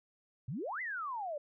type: exponential two-way sweep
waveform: sine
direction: up then down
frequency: 110 to 2093 to 562 Hz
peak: -36 dBFS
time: 0.48-1.38 s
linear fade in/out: 5 ms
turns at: 0.81 s
effects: none